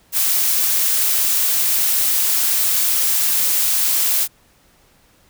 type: noise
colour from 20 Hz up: blue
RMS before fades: -17 dBFS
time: 0.12-4.28 s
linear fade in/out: 50 ms
effects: pink hiss -55 dBFS RMS until 5.29 s

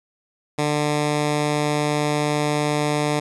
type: tone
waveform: 10% pulse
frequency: 148.7 Hz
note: D3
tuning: 22 cents sharp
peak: -11 dBFS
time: 0.58-3.2 s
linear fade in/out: 10 ms
effects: resampled to 24000 Hz

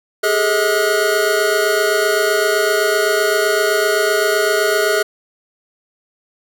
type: tone cluster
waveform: square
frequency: 404.2 / 432 / 637 / 1445 Hz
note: G#4 / A4 / D#5 / F#6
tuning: -47 / -32 / +41 / -41 cents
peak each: -20 dBFS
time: 0.23-5.03 s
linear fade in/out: 10 ms
effects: none

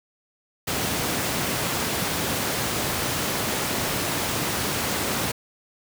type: high-pass noise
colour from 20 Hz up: pink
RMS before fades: -26 dBFS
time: 0.67-5.32 s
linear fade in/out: 10 ms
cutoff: 110 Hz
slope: 12 dB/octave
effects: none

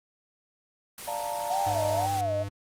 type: noise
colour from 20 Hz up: white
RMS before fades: -38 dBFS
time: 0.98-2.21 s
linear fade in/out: 2 ms
type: chord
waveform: sine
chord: Bb major seventh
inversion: first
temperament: equal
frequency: 587.3 / 698.5 / 880 / 932.3 Hz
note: D5 / F5 / A5 / Bb5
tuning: 0 / 0 / 0 / 0 cents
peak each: -35 dBFS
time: 1.07-2.07 s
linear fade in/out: 10 ms
type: tone with vibrato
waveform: sine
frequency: 698.5 Hz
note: F5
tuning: in tune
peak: -26 dBFS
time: 1.49-2.44 s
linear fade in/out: 20 ms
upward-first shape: sine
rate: 2 Hz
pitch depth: 220 cents each way
type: tone with pitch glide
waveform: square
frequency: 101.2 to 99.98 Hz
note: G#2 to G2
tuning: -44 to +35 cents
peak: -33 dBFS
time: 1.66-2.49 s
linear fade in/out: 10 ms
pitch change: -21 cents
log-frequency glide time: 1.82-1.99 s
effects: low-pass 12000 Hz 12 dB/octave + Opus 32 kbps

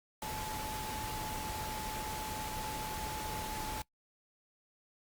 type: tone in noise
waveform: sine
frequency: 864 Hz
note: A5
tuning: 32 cents flat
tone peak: -41 dBFS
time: 0.22-3.82 s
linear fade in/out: 2 ms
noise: pink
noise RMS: -41 dBFS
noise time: 0.22-3.82 s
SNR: -3 dB
effects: noise-tail reverb RT60 0.1 s tail -22 dB re dry + Opus 48 kbps

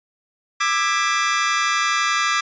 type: chord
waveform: sawtooth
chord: E dominant seventh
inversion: third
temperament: just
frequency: 1186.7 / 1318.5 / 1648.1 / 1977.8 Hz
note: D6 / E6 / G#6 / B6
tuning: +18 / 0 / -14 / +2 cents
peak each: -17 / -21 / -21 / -21 dBFS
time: 0.6-2.41 s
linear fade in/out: 10 ms
effects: resampled to 16000 Hz

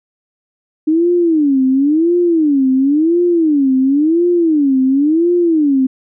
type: tone with vibrato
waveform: sine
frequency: 303 Hz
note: D#4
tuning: 46 cents flat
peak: -9 dBFS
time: 0.87-5.87 s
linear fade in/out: 10 ms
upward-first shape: sine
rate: 0.95 Hz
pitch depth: 260 cents each way
effects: none

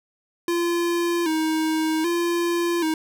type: tone with vibrato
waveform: square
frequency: 329.6 Hz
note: E4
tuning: in tune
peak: -21 dBFS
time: 0.48-2.94 s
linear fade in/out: 2 ms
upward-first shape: square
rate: 0.64 Hz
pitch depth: 73 cents each way
effects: none

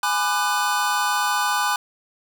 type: chord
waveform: square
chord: G# half-diminished seventh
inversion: none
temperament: just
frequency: 830.6 / 996.7 / 1196.1 / 1495.1 Hz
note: G#5 / B5 / D6 / F#6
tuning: 0 / +16 / +31 / +18 cents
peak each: -26 dBFS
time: 0.03-1.76 s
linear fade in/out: 2 ms
effects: none

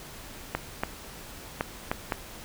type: clicks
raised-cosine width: 0.5 ms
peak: -11 dBFS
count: 5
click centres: 0.55 / 0.835 / 1.609 / 1.915 / 2.122 s
effects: pink hiss -44 dBFS RMS until 2.44 s

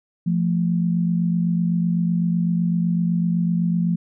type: tone pair together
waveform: sine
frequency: 172.68 / 220.6 Hz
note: F3 / A3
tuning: -19 / +5 cents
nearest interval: major third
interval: 424 cents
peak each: -18 / -25 dBFS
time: 0.26-3.96 s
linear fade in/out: 10 ms
effects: none

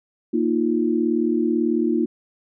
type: chord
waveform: sine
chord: Bb suspended fourth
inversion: none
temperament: equal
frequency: 233.1 / 311.1 / 349.2 Hz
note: Bb3 / Eb4 / F4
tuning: 0 / 0 / 0 cents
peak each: -22 dBFS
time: 0.33-2.06 s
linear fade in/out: 10 ms
effects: none

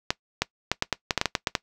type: clicks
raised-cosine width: 0.2 ms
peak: -4 dBFS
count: 12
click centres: 0.105 / 0.42 / 0.716 / 0.824 / 0.927 / 1.108 / 1.177 / 1.214 / 1.257 / 1.352 / 1.472 / 1.552 s
effects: noise-tail reverb RT60 0.1 s tail -21 dB re dry

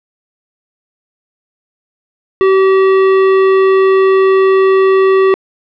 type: tone with hard clipping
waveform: sine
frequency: 383.2 Hz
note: G4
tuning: 39 cents flat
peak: -8 dBFS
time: 2.41-5.34 s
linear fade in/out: 0 ms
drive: 14 dB
effects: low-pass 3000 Hz 12 dB/octave

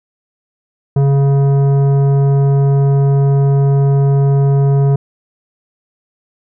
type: tone with tanh clipping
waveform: triangle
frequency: 139 Hz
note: C#3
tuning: 5 cents sharp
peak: -10 dBFS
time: 0.96-4.96 s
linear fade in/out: 5 ms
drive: 16 dB
effects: none

